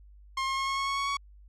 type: tone with pitch steps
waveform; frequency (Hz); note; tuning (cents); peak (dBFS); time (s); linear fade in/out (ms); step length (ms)
sawtooth; 1067 / 1074.4 / 1081.9 / 1089.4 / 1097 / 1104.6 / 1112.3 / 1120; C6 / C6 / C#6 / C#6 / C#6 / C#6 / C#6 / C#6; +34 / +46 / -42 / -30 / -18 / -6 / +6 / +18; -24; 0.37-1.17; 5; 100
effects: added 50 Hz sine -50 dBFS peak until 1.48 s + low-pass 6000 Hz 12 dB/octave